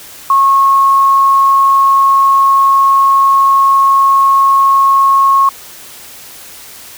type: tone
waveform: sine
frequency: 1092 Hz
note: C#6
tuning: 26 cents flat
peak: -5 dBFS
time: 0.3-5.49 s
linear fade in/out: 2 ms
effects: white hiss -33 dBFS RMS until 6.97 s